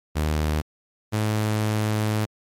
sawtooth tone pair in turn, 76.7 / 107.44 Hz, D#2 / A2, -24 / -41 cents, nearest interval tritone, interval 583 cents, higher second, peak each -17 dBFS, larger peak neither, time 0.15-0.62 / 1.12-2.26 s, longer second, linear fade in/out 20 ms, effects MP3 64 kbps

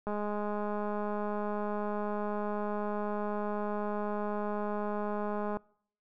click train, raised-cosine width 1 ms, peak -22 dBFS, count 1145, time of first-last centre 0.07-5.57 s, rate 208 Hz, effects noise-tail reverb RT60 0.6 s tail -25 dB re dry

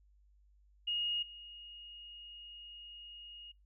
sine tone with level steps, 2865 Hz, F7, 44 cents sharp, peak -32 / -48 dBFS, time 0.87-3.52 s, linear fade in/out 10 ms, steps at 1.22 s, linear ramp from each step 10 ms, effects noise-tail reverb RT60 0.2 s tail -21 dB re dry + added 50 Hz sine -63 dBFS peak until 3.65 s

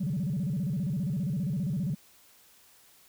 sine tone with vibrato, 163.6 Hz, E3, 13 cents flat, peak -26 dBFS, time 0-1.95 s, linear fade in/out 10 ms, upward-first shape square, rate 15 Hz, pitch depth 270 cents each way, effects tanh soft clip ceiling -24 dBFS + white hiss -59 dBFS RMS until 3.08 s

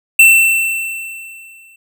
square tone with exponential decay, 2685 Hz, E7, 31 cents sharp, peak -3 dBFS, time 0.19-1.76 s, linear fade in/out 5 ms, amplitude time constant 340 ms, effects none

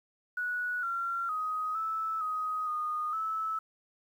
sine tone with pitch steps, 1468 / 1372 / 1256 / 1311 / 1256 / 1230 / 1306 Hz, F#6 / F6 / D#6 / E6 / D#6 / D#6 / E6, -14 / -31 / +16 / -10 / +16 / -20 / -17 cents, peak -30 dBFS, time 0.37-3.59 s, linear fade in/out 5 ms, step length 460 ms, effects 10-bit

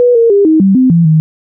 sine tone with pitch steps, 488.8 / 461.9 / 402.2 / 315.8 / 193.7 / 257.3 / 168.3 / 157.3 Hz, B4 / A#4 / G4 / D#4 / G3 / C4 / E3 / D#3, -18 / -16 / +44 / +26 / -20 / -29 / +36 / +19 cents, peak -4 dBFS, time 0-1.2 s, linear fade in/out 0 ms, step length 150 ms, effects none

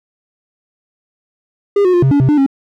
triangle tone with pitch steps, 404.4 / 364.1 / 351.6 / 134.5 / 285.6 / 131.5 / 297.5 / 272.5 Hz, G#4 / F#4 / F4 / C3 / D4 / C3 / D4 / C#4, -46 / -28 / +12 / +48 / -48 / +9 / +22 / -29 cents, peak -6 dBFS, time 1.76-2.464 s, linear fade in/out 5 ms, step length 88 ms, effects none

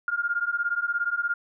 sine beating tone pair, 1403 / 1420 Hz, F6 / F6, +8 / +28 cents, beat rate 17 Hz, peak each -27 dBFS, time 0.08-1.34 s, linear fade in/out 2 ms, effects none

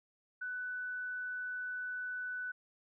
sine tone, 1493 Hz, F#6, 15 cents sharp, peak -37 dBFS, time 0.41-2.52 s, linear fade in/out 10 ms, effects none

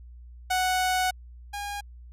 sawtooth tone pair in turn, 740 / 814.8 Hz, F#5 / G#5, 0 / -33 cents, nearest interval major second, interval 167 cents, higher second, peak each -19 / -28 dBFS, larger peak first, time 0.5-1.11 / 1.53-1.81 s, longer first, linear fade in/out 10 ms, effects added 60 Hz sine -43 dBFS peak until 2.12 s + resampled to 32000 Hz

